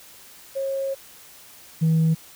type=tone pair in turn; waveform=sine; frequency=543 / 161.05 Hz; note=C#5 / E3; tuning=-36 / -40 cents; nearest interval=octave + major sixth; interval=2104 cents; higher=first; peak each=-23 / -14 dBFS; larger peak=second; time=0.55-0.95 / 1.81-2.15 s; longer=first; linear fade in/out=20 ms; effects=tanh soft clip ceiling -14 dBFS + white hiss -47 dBFS RMS until 2.35 s